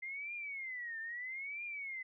sine tone with vibrato, 2078 Hz, C7, 12 cents flat, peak -40 dBFS, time 0.02-2.03 s, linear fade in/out 10 ms, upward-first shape triangle, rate 0.77 Hz, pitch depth 270 cents each way, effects none

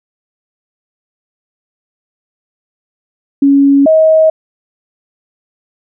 sine tone pair in turn, 278.7 / 634.4 Hz, C#4 / D#5, +9 / +33 cents, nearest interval octave + major second, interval 1424 cents, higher second, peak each -4 dBFS, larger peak neither, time 3.42-3.86 / 3.86-4.3 s, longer neither, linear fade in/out 5 ms, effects none

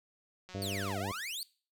click train, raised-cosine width 0.2 ms, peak -33 dBFS, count 81, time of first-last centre 0.49-0.925 s, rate 184 Hz
harmonic tone, 98.4 Hz, G2, 7 cents sharp, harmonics 1 / 2 / 3 / 4 / 5 / 6 / 7, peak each -39 / -42 / -44 / -45 / -46 / -47 / -47 dBFS, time 0.54-1.12 s, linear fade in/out 5 ms
sawtooth exponential two-way sweep, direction down then up, 4699 to 610 to 4699 Hz, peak -34 dBFS, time 0.62-1.43 s, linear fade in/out 0 ms, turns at 0.99 s
effects noise-tail reverb RT60 0.4 s tail -22 dB re dry

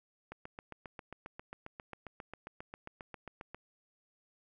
click train, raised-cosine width 0.5 ms, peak -29 dBFS, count 25, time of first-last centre 0.32-3.546 s, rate 7.44 Hz, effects none

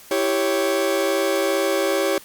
40% pulse chord, C# diminished, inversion first, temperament equal, 329.6 / 392 / 554.4 Hz, E4 / G4 / C#5, 0 / 0 / 0 cents, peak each -25 / -22 / -21 dBFS, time 0.11-2.18 s, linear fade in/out 2 ms, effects white hiss -45 dBFS RMS until 2.24 s + Opus 48 kbps

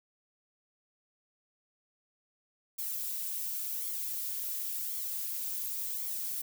violet noise with flanger, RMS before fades -36 dBFS, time 2.78-6.42 s, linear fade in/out 10 ms, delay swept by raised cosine 0.9 to 3.7 ms, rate 0.92 Hz, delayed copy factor +0.6, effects none

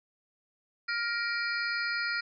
sine tone cluster, 1403 / 1883 / 2348 / 4299 / 4901 Hz, F6 / A#6 / D7 / C8 / D#8, +8 / +17 / -1 / +46 / -27 cents, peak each -32 / -35 / -37 / -39 / -39 dBFS, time 0.88-2.21 s, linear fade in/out 10 ms, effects none

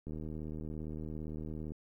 click train, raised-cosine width 3 ms, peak -30 dBFS, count 129, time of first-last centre 0.07-1.719 s, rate 77.6 Hz, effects 12-bit

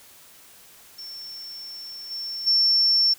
sine tone with level steps, 5420 Hz, E8, 47 cents sharp, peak -35 / -29 / -16 dBFS, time 0.98-3.14 s, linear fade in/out 10 ms, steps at 2.1 / 2.46 s, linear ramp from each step 20 ms, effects white hiss -50 dBFS RMS until 3.18 s

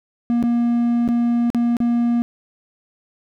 triangle tone with dropouts, 237.2 Hz, A#3, 30 cents sharp, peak -13 dBFS, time 0.3-2.22 s, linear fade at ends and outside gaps 0 ms, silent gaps 0.427-0.437 / 1.078-1.088 / 1.502-1.547 / 1.768-1.803 s, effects none

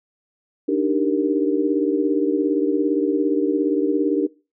sine chord, Eb major seventh, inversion third, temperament equal, 293.7 / 311.1 / 392 / 466.2 Hz, D4 / Eb4 / G4 / Bb4, 0 / 0 / 0 / 0 cents, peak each -20 / -24 / -23 / -24 dBFS, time 0.68-4.27 s, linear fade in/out 10 ms, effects noise-tail reverb RT60 0.3 s tail -21 dB re dry

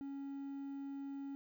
triangle tone, 277.2 Hz, C#4, in tune, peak -40 dBFS, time 0.01-1.35 s, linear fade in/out 0 ms, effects 12-bit

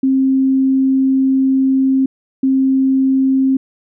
sine tone pair in turn, 265.9 / 265.9 Hz, C4 / C4, +28 / +28 cents, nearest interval unison, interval 0 cents, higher neither, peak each -10 dBFS, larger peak neither, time 0.03-2.06 / 2.43-3.57 s, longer first, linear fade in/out 5 ms, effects none

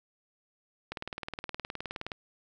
click train, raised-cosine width 0.3 ms, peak -20 dBFS, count 24, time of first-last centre 0.92-2.118 s, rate 19.2 Hz, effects none

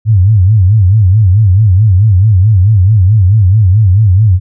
sine tone with vibrato, 100 Hz, G2, 35 cents sharp, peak -3 dBFS, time 0.05-4.4 s, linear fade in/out 50 ms, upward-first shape sine, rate 4.6 Hz, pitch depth 200 cents each way, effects none

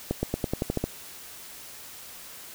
accelerating click train, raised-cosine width 2 ms, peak -12 dBFS, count 9, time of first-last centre 0.11-0.84 s, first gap 120 ms, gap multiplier 0.92, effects white hiss -44 dBFS RMS until 2.54 s

